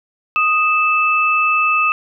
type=tone pair together; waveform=sine; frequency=1245 / 2630 Hz; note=D#6 / E7; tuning=+1 / -5 cents; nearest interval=octave + minor second; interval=1294 cents; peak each=-15 dBFS; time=0.36-1.92 s; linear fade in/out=0 ms; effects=none